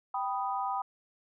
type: chord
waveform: sine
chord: G augmented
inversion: none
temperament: equal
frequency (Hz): 784 / 987.8 / 1244.5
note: G5 / B5 / D#6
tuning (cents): 0 / 0 / 0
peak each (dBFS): -33 / -34 / -36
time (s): 0.14-0.82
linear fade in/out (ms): 5
effects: none